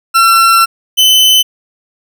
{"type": "tone pair in turn", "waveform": "40% pulse", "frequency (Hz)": [1352, 3035], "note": ["E6", "F#7"], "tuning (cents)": [43, 43], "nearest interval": "octave + major second", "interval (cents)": 1400, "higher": "second", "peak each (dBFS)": -4, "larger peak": "neither", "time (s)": [[0.14, 0.66], [0.97, 1.43]], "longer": "first", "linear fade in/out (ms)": 20, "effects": []}